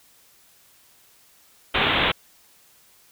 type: low-pass noise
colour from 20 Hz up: white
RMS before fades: -21 dBFS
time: 1.74-2.12 s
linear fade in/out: 10 ms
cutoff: 3700 Hz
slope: 96 dB/octave
effects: white hiss -56 dBFS RMS until 3.11 s